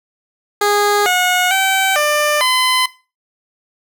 15% pulse tone with pitch steps, 411.7 / 726 / 770 / 596 / 1020 Hz, G#4 / F#5 / G5 / D5 / C6, -15 / -33 / -31 / +25 / -44 cents, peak -6 dBFS, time 0.61-2.86 s, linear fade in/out 5 ms, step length 450 ms, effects noise-tail reverb RT60 0.3 s tail -17 dB re dry

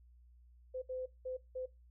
sine tone bursts at uneven times, 512 Hz, C5, 38 cents flat, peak -38 dBFS, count 4, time 0.74-0.82 / 0.89-1.06 / 1.25-1.37 / 1.55-1.66 s, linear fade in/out 10 ms, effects noise-tail reverb RT60 0.2 s tail -18 dB re dry + added 60 Hz sine -59 dBFS peak until 1.9 s

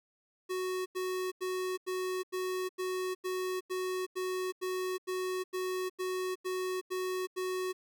square tone bursts, 370 Hz, F#4, in tune, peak -33 dBFS, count 16, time 0.49-7.73 s, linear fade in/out 20 ms, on 370 ms, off 88 ms, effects none

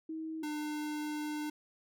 sine / square tone pair in turn, 318.7 / 300.8 Hz, D#4 / D4, +42 / +42 cents, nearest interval minor second, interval 100 cents, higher first, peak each -37 / -36 dBFS, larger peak second, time 0.09-0.43 / 0.43-1.5 s, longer second, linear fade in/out 5 ms, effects none

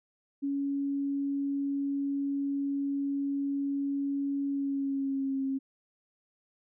sine tone with pitch glide, 279.5 to 269.2 Hz, C#4 to C4, +14 to +49 cents, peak -28 dBFS, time 0.42-5.59 s, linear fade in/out 20 ms, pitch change -65 cents, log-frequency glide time 4.49-5.41 s, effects none

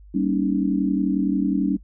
sine chord, Eb dominant seventh, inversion first, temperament just, 194.45 / 233.3 / 280 / 311.1 Hz, G3 / Bb3 / Db4 / Eb4, -14 / +2 / +18 / 0 cents, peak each -23 / -28 / -22 / -26 dBFS, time 0.14-1.77 s, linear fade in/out 10 ms, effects noise-tail reverb RT60 0.1 s tail -24 dB re dry + added 50 Hz sine -43 dBFS peak until 1.83 s

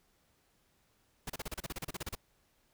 pink noise bursts, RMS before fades -39 dBFS, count 15, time 1.27-2.152 s, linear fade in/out 5 ms, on 28 ms, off 33 ms, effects pink hiss -72 dBFS RMS until 2.73 s

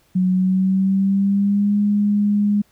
sine tone with pitch glide, 184.3 to 205.7 Hz, F#3 to G#3, -7 to -16 cents, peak -14 dBFS, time 0.15-2.62 s, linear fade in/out 10 ms, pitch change +191 cents, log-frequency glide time 0.3-1.78 s, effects pink hiss -59 dBFS RMS until 2.71 s

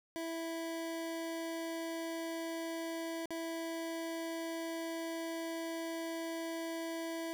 25% pulse tone with dropouts, 329.6 Hz, E4, in tune, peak -34 dBFS, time 0.16-7.33 s, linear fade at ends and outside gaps 0 ms, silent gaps 3.257-3.306 s, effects none

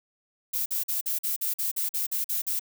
violet noise bursts, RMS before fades -28 dBFS, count 12, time 0.53-2.596 s, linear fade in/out 10 ms, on 130 ms, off 46 ms, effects none

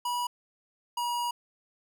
square tone pair in turn, 972 / 959.7 Hz, B5 / B5, -28 / -50 cents, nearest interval unison, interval 22 cents, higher first, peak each -29 / -29 dBFS, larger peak neither, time 0.05-0.27 / 0.97-1.31 s, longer second, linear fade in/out 5 ms, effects none

